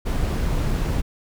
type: noise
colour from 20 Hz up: brown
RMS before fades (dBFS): -22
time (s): 0.05-1.02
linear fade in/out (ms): 20
effects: none